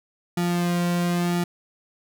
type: tone with flanger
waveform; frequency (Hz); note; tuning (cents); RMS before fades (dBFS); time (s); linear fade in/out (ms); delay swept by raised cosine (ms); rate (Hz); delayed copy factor
sawtooth; 174.61; F3; 0; -23; 0.37-1.44; 5; 1.9 to 2.4; 0.94; -0.75
effects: none